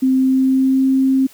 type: tone with pitch glide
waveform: sine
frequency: 261.6 to 265.6 Hz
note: C4 to C4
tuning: 0 to +26 cents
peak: -11 dBFS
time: 0.02-1.27 s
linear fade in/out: 10 ms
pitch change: +26 cents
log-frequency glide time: 0.15-0.88 s
effects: white hiss -46 dBFS RMS until 1.33 s